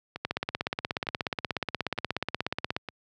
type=two click trains; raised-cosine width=0.3 ms; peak=-19 / -12 dBFS; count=4 / 43; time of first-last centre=0.16-2.887 / 0.25-2.765 s; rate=1.1 / 16.7 Hz; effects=high-pass 80 Hz 12 dB/octave